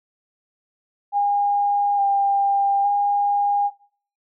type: tone with vibrato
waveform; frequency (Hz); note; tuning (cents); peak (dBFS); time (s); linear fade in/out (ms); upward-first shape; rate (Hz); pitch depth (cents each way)
sine; 805; G5; +46; -16; 1.12-3.71; 50; square; 0.58; 16
effects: noise-tail reverb RT60 0.5 s tail -20 dB re dry